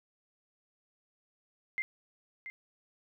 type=tone with echo; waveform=sine; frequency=2093 Hz; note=C7; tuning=in tune; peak=-30 dBFS; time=1.78-1.82 s; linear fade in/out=0 ms; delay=680 ms; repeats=1; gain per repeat=-10 dB; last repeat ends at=2.5 s; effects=none